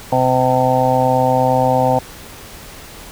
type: harmonic tone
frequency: 128.6 Hz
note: C3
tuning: 30 cents flat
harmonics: 1 / 2 / 4 / 5 / 6 / 7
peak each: -20 / -21 / -17 / -20 / -17 / -19 dBFS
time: 0.12-1.99 s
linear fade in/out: 5 ms
effects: pink hiss -36 dBFS RMS until 3.11 s